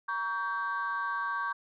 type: chord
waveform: sine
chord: G diminished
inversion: first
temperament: just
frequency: 940.8 / 1128.9 / 1568 Hz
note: Bb5 / Db6 / G6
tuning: +16 / +31 / 0 cents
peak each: -37 / -32 / -33 dBFS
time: 0.08-1.53 s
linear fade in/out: 10 ms
effects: tanh soft clip ceiling -23 dBFS